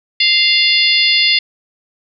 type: harmonic tone with a mistuned harmonic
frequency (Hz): 696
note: F5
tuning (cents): -6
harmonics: 3 / 4 / 5 / 6 / 7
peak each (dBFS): -16 / -16 / -16 / -16 / -16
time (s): 0.2-1.39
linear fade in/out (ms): 5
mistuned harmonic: 6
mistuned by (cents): +58
effects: none